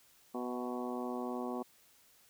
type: harmonic tone with a mistuned harmonic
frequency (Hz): 123.47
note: B2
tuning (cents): 0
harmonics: 2 / 3 / 4 / 5 / 6 / 7 / 8 / 9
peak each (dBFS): -39 / -42 / -45 / -47 / -45 / -49 / -50 / -48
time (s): 0.34-1.63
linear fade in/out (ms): 10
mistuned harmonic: 5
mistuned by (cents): +44
effects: white hiss -65 dBFS RMS until 2.29 s